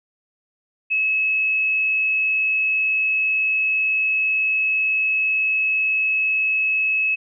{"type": "tone", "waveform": "sine", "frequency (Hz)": 2582, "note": "E7", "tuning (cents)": -37, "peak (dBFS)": -17, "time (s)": [0.9, 7.16], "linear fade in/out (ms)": 20, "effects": []}